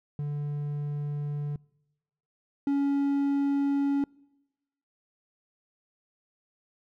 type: tone pair in turn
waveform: triangle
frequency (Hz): 146.1 / 280.5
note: D3 / C#4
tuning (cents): -9 / +21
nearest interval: major seventh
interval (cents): 1130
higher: second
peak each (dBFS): -27 / -21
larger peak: second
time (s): 0.19-1.56 / 2.67-4.04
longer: neither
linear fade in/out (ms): 2
effects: noise-tail reverb RT60 1.0 s tail -26 dB re dry